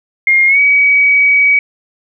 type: tone with pitch glide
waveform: sine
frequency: 2128 to 2268 Hz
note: C7 to C#7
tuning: +29 to +39 cents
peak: -6 dBFS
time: 0.27-1.59 s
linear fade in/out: 2 ms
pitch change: +110 cents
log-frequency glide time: 0.47-0.59 s
effects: none